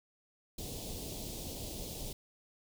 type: band-stop noise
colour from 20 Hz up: pink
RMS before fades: -42 dBFS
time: 0.58-2.13 s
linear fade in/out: 5 ms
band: 690 to 3200 Hz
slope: 24 dB/octave
effects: none

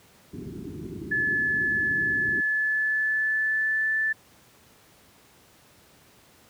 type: low-pass noise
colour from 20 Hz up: white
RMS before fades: -36 dBFS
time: 0.33-2.41 s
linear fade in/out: 5 ms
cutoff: 400 Hz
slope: 96 dB/octave
type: tone with pitch glide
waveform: sine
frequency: 1723 to 1756.2 Hz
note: A6 to A6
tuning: -37 to -4 cents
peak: -22 dBFS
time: 1.11-4.13 s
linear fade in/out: 10 ms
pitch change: +33 cents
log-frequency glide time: 2.44-3.98 s
effects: pink hiss -56 dBFS RMS until 6.49 s + high-pass 80 Hz 12 dB/octave

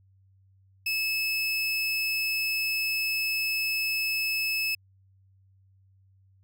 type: tone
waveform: 30% pulse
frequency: 2600 Hz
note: E7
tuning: 24 cents flat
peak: -23 dBFS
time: 0.86-4.75 s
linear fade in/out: 5 ms
effects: added 96 Hz sine -58 dBFS peak until 6.43 s

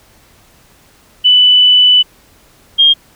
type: tone pair in turn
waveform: sine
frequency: 2986 / 3224 Hz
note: F#7 / G7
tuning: +15 / +48 cents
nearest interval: minor second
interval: 133 cents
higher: second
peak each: -4 dBFS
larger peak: neither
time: 1.24-2.03 / 2.78-2.94 s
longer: first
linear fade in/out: 20 ms
effects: pink hiss -47 dBFS RMS until 3.15 s

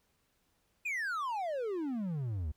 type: exponential sweep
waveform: triangle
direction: down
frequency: 2542 to 70.5 Hz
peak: -31 dBFS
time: 0.85-2.52 s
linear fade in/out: 10 ms
effects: pink hiss -75 dBFS RMS until 2.56 s

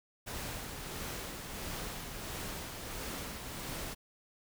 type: noise with tremolo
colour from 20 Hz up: pink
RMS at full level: -40 dBFS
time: 0.26-3.95 s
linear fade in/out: 20 ms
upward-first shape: sine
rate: 1.5 Hz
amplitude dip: 35%
effects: none

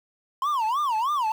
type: tone with vibrato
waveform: triangle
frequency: 1020 Hz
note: C6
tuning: 44 cents flat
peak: -20 dBFS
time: 0.42-1.32 s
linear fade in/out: 2 ms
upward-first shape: sine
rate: 3.2 Hz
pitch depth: 290 cents each way
effects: 8-bit

